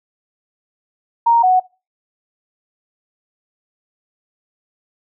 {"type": "tone pair in turn", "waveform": "sine", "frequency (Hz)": [932.3, 740], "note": ["A#5", "F#5"], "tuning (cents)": [0, 0], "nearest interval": "major third", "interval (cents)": 400, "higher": "first", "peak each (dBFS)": -9, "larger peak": "neither", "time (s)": [[1.26, 1.43], [1.43, 1.6]], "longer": "neither", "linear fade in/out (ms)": 10, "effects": ["noise-tail reverb RT60 0.3 s tail -22 dB re dry"]}